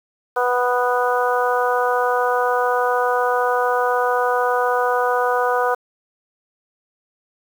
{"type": "harmonic tone", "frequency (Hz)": 246.9, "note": "B3", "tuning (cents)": 0, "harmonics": [2, 3, 4, 5, 6], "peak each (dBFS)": [-20, -22, -23, -24, -25], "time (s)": [0.36, 5.75], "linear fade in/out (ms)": 10, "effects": ["7-bit"]}